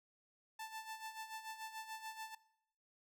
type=tone with tremolo; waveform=sawtooth; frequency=882 Hz; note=A5; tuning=4 cents sharp; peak=-40 dBFS; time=0.59-2.35 s; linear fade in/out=5 ms; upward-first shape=sine; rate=6.9 Hz; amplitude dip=70%; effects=noise-tail reverb RT60 0.7 s tail -19 dB re dry